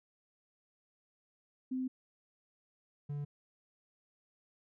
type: tone pair in turn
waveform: sine / triangle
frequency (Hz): 258 / 144.8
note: C4 / D3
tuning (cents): -24 / -24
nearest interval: minor seventh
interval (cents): 1000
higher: first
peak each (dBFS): -33 / -34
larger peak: first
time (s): 1.71-1.88 / 3.09-3.25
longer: first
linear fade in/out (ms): 10
effects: none